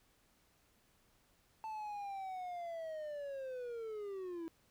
triangle linear sweep, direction down, 885 to 323.3 Hz, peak -39 dBFS, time 1.64-4.48 s, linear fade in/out 0 ms, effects pink hiss -72 dBFS RMS until 4.7 s

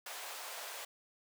pink high-pass noise, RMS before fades -45 dBFS, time 0.06-0.85 s, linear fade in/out 5 ms, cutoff 580 Hz, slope 24 dB/octave, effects none

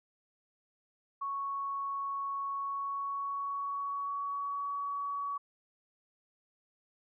sine tone with pitch glide, 1108.7 to 1130.7 Hz, C#6 to C#6, 0 to +34 cents, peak -33 dBFS, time 1.21-5.38 s, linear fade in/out 10 ms, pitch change +34 cents, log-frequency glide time 2.53-4.74 s, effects none

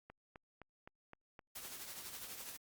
click train, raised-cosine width 0.5 ms, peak -37 dBFS, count 7, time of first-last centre 0.1-1.65 s, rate 3.87 Hz
white noise with tremolo, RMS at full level -46 dBFS, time 1.55-2.57 s, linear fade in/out 10 ms, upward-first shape triangle, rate 12 Hz, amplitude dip 55%
effects Opus 48 kbps

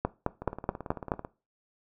two click trains, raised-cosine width 1 ms, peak -12 / -23 dBFS, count 6 / 16, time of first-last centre 0.05-1.118 / 0.42-1.249 s, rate 4.68 / 18.1 Hz, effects noise-tail reverb RT60 0.3 s tail -18 dB re dry

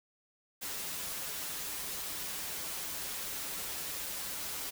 white noise with comb filter, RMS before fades -39 dBFS, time 0.61-4.71 s, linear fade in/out 20 ms, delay 8.5 ms, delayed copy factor -0.65, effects none

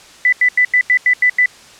sine tone bursts, 1991 Hz, B6, 14 cents sharp, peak -8 dBFS, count 8, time 0.25-1.459 s, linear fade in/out 2 ms, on 75 ms, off 87 ms, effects white hiss -41 dBFS RMS until 1.79 s + low-pass 7000 Hz 12 dB/octave

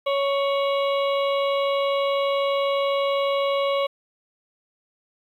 harmonic tone with a mistuned harmonic, 556 Hz, C#5, 5 cents sharp, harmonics 1 / 2 / 4 / 5 / 6 / 7, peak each -21 / -27 / -33 / -35 / -37 / -38 dBFS, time 0.06-3.87 s, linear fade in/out 10 ms, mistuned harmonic 5, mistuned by +48 cents, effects 9-bit

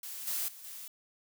blue noise with level steps, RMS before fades -42 / -34 / -50 / -45 dBFS, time 0.03-0.88 s, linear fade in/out 2 ms, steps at 0.27 / 0.48 / 0.64 s, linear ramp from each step 5 ms, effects none

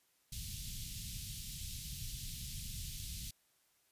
pink band-stop noise, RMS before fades -44 dBFS, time 0.32-3.31 s, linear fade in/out 5 ms, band 160 to 3200 Hz, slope 24 dB/octave, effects white hiss -74 dBFS RMS until 3.91 s + resampled to 32000 Hz

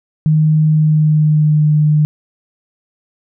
sine tone with pitch glide, 155 to 151.37 Hz, D#3 to D#3, -6 to -47 cents, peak -8 dBFS, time 0.26-2.05 s, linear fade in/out 0 ms, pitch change -41 cents, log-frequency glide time 0.68-1.67 s, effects none

